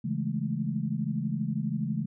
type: chord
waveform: sine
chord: A major seventh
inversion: first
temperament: equal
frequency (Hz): 138.59 / 164.81 / 207.7 / 220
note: C#3 / E3 / G#3 / A3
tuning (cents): 0 / 0 / 0 / 0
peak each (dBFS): -33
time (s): 0.04-2.06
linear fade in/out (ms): 10
effects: none